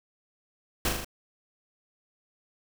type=noise with echo; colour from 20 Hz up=pink; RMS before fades=-26 dBFS; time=0.85-0.89 s; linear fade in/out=2 ms; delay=39 ms; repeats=4; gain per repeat=-3 dB; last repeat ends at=1.046 s; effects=none